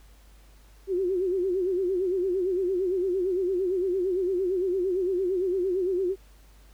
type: tone with vibrato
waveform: sine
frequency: 370 Hz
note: F#4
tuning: in tune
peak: -23 dBFS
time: 0.87-6.16 s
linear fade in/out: 50 ms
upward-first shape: sine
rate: 8.8 Hz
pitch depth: 100 cents each way
effects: added 50 Hz sine -51 dBFS peak until 6.73 s + pink hiss -60 dBFS RMS until 6.73 s